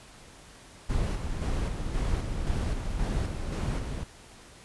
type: noise with tremolo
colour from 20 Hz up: brown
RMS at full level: -28 dBFS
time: 0.89-4.04 s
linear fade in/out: 10 ms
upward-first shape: square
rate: 1.9 Hz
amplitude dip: 40%
effects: pink hiss -51 dBFS RMS until 4.64 s + resampled to 24000 Hz